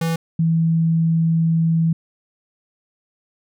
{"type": "tone pair in turn", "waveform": ["square", "sine"], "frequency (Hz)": [164.81, 163.87], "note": ["E3", "E3"], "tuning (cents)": [0, -10], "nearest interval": "unison", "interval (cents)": 10, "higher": "first", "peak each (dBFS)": [-19, -14], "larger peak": "second", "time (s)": [[0.01, 0.16], [0.39, 1.93]], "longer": "second", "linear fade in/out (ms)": 5, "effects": []}